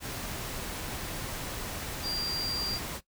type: tone in noise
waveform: sine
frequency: 4745 Hz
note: D8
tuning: 17 cents sharp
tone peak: -31 dBFS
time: 2.02-2.8 s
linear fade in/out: 50 ms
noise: pink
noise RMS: -37 dBFS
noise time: 0-3.01 s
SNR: +3 dB
effects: noise-tail reverb RT60 0.1 s tail -17 dB re dry